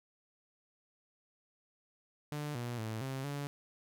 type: tone with pitch steps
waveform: sawtooth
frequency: 148.3 / 120.5 / 110.3 / 133.5 / 142.9 Hz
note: D3 / B2 / A2 / C3 / D3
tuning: +17 / -42 / +5 / +35 / -47 cents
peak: -33 dBFS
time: 2.32-3.47 s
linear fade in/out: 0 ms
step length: 230 ms
effects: none